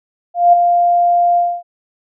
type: tone with ADSR envelope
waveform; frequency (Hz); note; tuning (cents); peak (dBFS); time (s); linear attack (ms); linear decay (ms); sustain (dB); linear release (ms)
sine; 698.5; F5; 0; -3; 0.34-1.63; 190; 8; -6; 260
effects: none